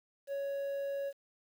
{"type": "tone with quantisation", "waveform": "triangle", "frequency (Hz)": 557, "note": "C#5", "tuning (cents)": 8, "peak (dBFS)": -32, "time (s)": [0.27, 1.13], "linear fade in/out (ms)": 50, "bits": 10, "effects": []}